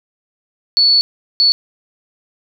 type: tone bursts at uneven times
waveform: sine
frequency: 4435 Hz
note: C#8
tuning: in tune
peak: -8 dBFS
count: 2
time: 0.77-1.01 / 1.4-1.52 s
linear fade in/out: 0 ms
effects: none